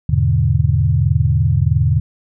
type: chord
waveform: sine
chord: E dominant seventh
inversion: none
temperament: equal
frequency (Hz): 82.41 / 103.83 / 123.47 / 146.83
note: E2 / G#2 / B2 / D3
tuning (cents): 0 / 0 / 0 / 0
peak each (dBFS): -17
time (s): 0.09-2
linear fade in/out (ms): 5
effects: none